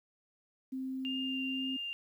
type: tone with pitch glide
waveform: sine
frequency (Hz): 262 to 264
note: C4 to C4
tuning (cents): +2 to +16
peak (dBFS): -35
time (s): 0.72-1.77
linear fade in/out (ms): 10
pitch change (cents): +14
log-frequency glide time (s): 0.86-1.49
type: tone with vibrato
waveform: sine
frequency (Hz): 2800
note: F7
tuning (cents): +4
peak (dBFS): -36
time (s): 1.05-1.93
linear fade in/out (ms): 0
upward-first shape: triangle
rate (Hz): 1.9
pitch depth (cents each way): 12
effects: 11-bit